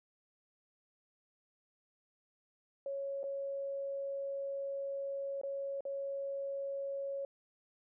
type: tone with dropouts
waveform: sine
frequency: 553 Hz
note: C#5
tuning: 4 cents flat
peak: -36 dBFS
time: 2.86-7.25 s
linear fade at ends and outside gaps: 2 ms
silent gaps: 3.232-3.239 / 5.414-5.434 / 5.807-5.852 s
effects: none